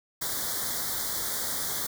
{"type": "band-stop noise", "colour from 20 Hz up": "white", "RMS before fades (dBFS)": -31, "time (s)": [0.21, 1.87], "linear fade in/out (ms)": 10, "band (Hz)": [2100, 3300], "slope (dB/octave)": 96, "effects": []}